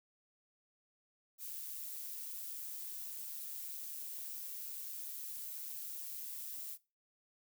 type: noise with amplitude modulation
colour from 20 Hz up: violet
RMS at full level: -43 dBFS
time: 1.38-6.78 s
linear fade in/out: 50 ms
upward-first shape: sine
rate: 145 Hz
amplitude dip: 40%
effects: noise-tail reverb RT60 0.3 s tail -21 dB re dry